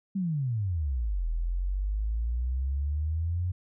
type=exponential two-way sweep; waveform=sine; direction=down then up; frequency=201.2 to 40 to 91.7 Hz; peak=-26 dBFS; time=0.15-3.52 s; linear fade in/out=10 ms; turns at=1.28 s; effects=none